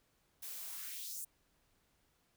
blue noise with high-pass filter sweep, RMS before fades -45 dBFS, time 0.42-1.25 s, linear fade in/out 10 ms, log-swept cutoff 230 to 8900 Hz, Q 2.1, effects pink hiss -75 dBFS RMS until 2.36 s

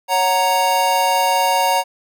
square chord, F# major, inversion second, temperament equal, 554.4 / 740 / 932.3 Hz, C#5 / F#5 / A#5, 0 / 0 / 0 cents, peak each -23 / -20 / -17 dBFS, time 0.08-1.84 s, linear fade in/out 50 ms, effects none

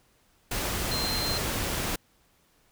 sine tone in noise, 4144 Hz, C8, 17 cents flat, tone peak -30 dBFS, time 0.91-1.38 s, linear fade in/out 5 ms, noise pink, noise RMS -30 dBFS, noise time 0.51-1.96 s, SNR -3 dB, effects pink hiss -65 dBFS RMS until 2.71 s

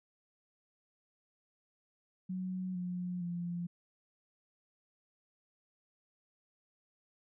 sine tone with pitch steps, 185 / 179.22 / 173.61 Hz, F#3 / F3 / F3, 0 / +45 / -10 cents, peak -35 dBFS, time 2.29-3.67 s, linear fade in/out 10 ms, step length 460 ms, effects none

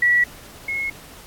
sine tone pair in turn, 1941 / 2171 Hz, B6 / C#7, -31 / -37 cents, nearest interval major second, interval 194 cents, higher second, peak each -13 / -22 dBFS, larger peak first, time 0.02-0.24 / 0.68-0.9 s, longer neither, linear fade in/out 5 ms, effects pink hiss -43 dBFS RMS until 1.26 s + AAC 64 kbps

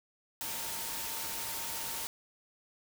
sine tone in noise, 911 Hz, A#5, 40 cents flat, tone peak -48 dBFS, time 0.41-2.07 s, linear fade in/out 0 ms, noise white, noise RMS -38 dBFS, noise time 0.41-2.07 s, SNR -13 dB, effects none

